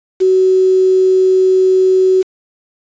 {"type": "tone with quantisation", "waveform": "sine", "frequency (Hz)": 375.1, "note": "F#4", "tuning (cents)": 24, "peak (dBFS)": -7, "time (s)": [0.2, 2.23], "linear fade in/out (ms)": 20, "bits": 5, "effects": ["resampled to 16000 Hz"]}